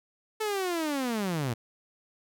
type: linear sweep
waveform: sawtooth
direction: down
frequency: 440.9 to 109.9 Hz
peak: -24 dBFS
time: 0.4-1.54 s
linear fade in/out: 10 ms
effects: none